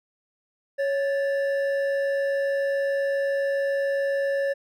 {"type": "tone pair together", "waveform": "triangle", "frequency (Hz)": [554.4, 1750.5], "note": ["C#5", "A6"], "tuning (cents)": [0, -9], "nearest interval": "octave + minor sixth", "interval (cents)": 1991, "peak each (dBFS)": [-20, -30], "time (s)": [0.78, 4.54], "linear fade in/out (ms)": 20, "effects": ["tanh soft clip ceiling -14 dBFS"]}